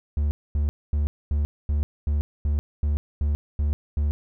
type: tone bursts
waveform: triangle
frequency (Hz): 73.42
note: D2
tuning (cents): 0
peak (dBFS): -18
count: 11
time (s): 0.17-4.11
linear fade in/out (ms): 0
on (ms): 140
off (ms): 240
effects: none